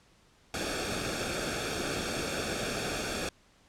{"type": "noise with comb filter", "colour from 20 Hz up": "pink", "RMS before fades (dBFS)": -33, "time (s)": [0.54, 3.29], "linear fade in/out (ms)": 2, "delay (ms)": 1, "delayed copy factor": -0.7, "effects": ["pink hiss -63 dBFS RMS until 3.68 s", "low-pass 8000 Hz 12 dB/octave"]}